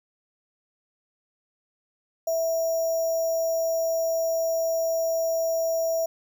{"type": "tone with sample-and-hold", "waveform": "sine", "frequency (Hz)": 656, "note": "E5", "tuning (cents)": -9, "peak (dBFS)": -22, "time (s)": [2.27, 6.06], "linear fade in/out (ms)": 5, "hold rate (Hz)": 6300, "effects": []}